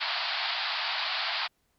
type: band-pass noise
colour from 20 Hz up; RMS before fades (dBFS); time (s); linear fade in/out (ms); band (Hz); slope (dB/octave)
white; -31; 0-1.48; 20; 640 to 4800; 96
effects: pink hiss -73 dBFS RMS until 1.78 s

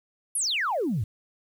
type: exponential sweep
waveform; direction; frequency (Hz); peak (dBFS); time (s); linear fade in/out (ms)
sine; down; 11600 to 91.2; -23; 0.35-1.04; 5
effects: tanh soft clip ceiling -19 dBFS + 9-bit

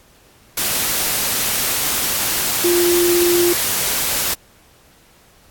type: tone in noise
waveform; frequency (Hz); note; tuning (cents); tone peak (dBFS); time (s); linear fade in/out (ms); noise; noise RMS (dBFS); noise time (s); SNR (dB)
sine; 349.2; F4; 0; -13; 2.64-3.53; 5; white; -19; 0.57-4.34; +3
effects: pink hiss -51 dBFS RMS until 5.5 s + AAC 64 kbps

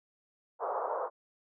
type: band-pass noise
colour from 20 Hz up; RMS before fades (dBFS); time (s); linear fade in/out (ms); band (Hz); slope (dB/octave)
pink; -34; 0.59-1.1; 50; 460 to 1200; 48
effects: none

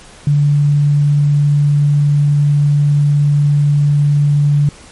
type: tone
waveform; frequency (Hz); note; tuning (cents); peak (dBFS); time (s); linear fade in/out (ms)
sine; 145.3; D3; -18; -8; 0.27-4.69; 2
effects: pink hiss -39 dBFS RMS until 4.91 s + MP3 48 kbps

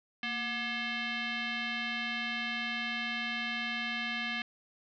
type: tone with frequency modulation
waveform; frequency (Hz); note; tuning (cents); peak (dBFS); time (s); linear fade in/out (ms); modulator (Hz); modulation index
sine; 230; A#3; -23; -32; 0.23-4.42; 2; 961; 3.3
effects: none

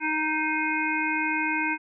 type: harmonic tone with a mistuned harmonic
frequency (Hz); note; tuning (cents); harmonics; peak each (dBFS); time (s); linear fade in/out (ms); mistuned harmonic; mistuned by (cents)
311.1; D#4; 0; 1 / 3 / 5 / 7 / 8; -30 / -30 / -30 / -30 / -30; 0-1.78; 50; 7; -24
effects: none

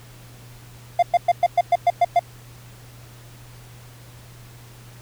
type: tone bursts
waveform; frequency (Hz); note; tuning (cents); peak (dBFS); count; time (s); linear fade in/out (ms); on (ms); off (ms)
triangle; 698.5; F5; 0; -10; 9; 0.99-2.194; 5; 36; 110
effects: added 120 Hz sine -43 dBFS peak until 5.01 s + pink hiss -48 dBFS RMS until 5.01 s

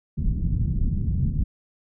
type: low-pass noise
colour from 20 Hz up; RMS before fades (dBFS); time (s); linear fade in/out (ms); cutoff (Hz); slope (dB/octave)
pink; -23; 0.17-1.44; 10; 190; 24
effects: none

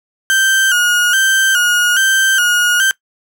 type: tone with vibrato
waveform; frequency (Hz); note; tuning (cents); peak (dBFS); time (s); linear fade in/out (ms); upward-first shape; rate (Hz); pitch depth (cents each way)
35% pulse; 1500; F#6; +23; -8; 0.3-2.91; 0; square; 1.2; 70
effects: noise-tail reverb RT60 0.1 s tail -20 dB re dry

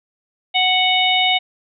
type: harmonic tone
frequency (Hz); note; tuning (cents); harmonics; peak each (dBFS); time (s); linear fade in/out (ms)
740; F#5; 0; 1 / 3 / 4 / 5; -19 / -19 / -19 / -19; 0.54-1.39; 20
effects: none

